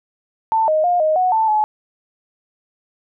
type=tone with pitch steps; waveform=sine; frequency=890 / 622 / 709 / 623 / 736 / 885 / 854 Hz; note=A5 / D#5 / F5 / D#5 / F#5 / A5 / G#5; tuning=+20 / -1 / +26 / +2 / -9 / +10 / +48 cents; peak=-13 dBFS; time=0.52-1.64 s; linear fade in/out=0 ms; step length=160 ms; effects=none